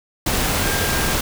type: tone in noise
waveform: sine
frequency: 1600 Hz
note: G6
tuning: 35 cents sharp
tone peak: -28 dBFS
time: 0.63-1.13 s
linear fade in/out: 5 ms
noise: pink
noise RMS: -20 dBFS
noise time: 0.26-1.21 s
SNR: -11 dB
effects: none